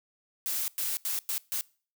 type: noise bursts at uneven times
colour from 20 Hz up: blue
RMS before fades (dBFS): -31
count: 5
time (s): 0.46-0.68 / 0.78-0.97 / 1.05-1.19 / 1.29-1.38 / 1.52-1.61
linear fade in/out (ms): 0
effects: noise-tail reverb RT60 0.4 s tail -23 dB re dry